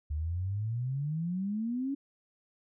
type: exponential sweep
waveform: sine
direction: up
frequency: 72.6 to 283.6 Hz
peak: -30 dBFS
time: 0.1-1.95 s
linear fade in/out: 10 ms
effects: none